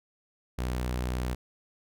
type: tone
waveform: sawtooth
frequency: 62 Hz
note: B1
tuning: 7 cents sharp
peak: -25 dBFS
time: 0.58-1.35 s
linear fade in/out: 10 ms
effects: none